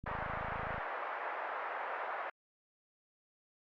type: click train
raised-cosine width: 5 ms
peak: -33 dBFS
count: 21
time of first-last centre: 0.04-0.781 s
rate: 27 Hz
type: band-pass noise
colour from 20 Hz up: pink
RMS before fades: -40 dBFS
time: 0.06-2.3 s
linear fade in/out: 5 ms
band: 580 to 1800 Hz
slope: 24 dB/octave
effects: Opus 48 kbps